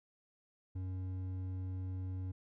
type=tone with hard clipping; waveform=triangle; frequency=93 Hz; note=F#2; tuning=9 cents sharp; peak=-39 dBFS; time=0.75-2.32 s; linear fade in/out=10 ms; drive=10 dB; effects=none